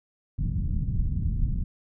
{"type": "low-pass noise", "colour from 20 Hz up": "pink", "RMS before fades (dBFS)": -26, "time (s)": [0.38, 1.64], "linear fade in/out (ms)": 10, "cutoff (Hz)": 170, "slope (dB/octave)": 24, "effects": []}